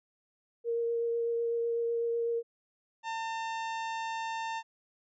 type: tone with vibrato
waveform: sine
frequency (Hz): 466.2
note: A#4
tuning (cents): 0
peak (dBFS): -28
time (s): 0.64-2.43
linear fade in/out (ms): 50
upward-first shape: triangle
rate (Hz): 8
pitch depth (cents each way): 12
type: harmonic tone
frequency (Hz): 900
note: A5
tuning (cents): +39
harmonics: 1 / 2 / 3 / 4 / 5 / 6 / 7 / 8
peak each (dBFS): -34 / -42 / -44 / -48 / -55 / -56 / -56 / -58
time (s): 3.03-4.63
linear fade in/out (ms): 50
effects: none